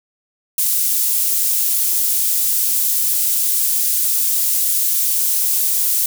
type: high-pass noise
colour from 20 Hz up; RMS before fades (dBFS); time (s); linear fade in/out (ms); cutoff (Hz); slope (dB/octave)
pink; -17; 0.58-6.06; 2; 11000; 12
effects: none